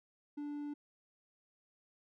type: tone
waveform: triangle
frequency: 292.1 Hz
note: D4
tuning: 9 cents flat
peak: -37 dBFS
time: 0.37-0.74 s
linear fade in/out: 10 ms
effects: none